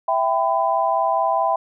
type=chord; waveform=sine; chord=E minor; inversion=none; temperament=equal with one note detuned; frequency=659.3 / 784 / 1005 Hz; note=E5 / G5 / B5; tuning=0 / 0 / +30 cents; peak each=-21 dBFS; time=0.08-1.56 s; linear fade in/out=5 ms; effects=none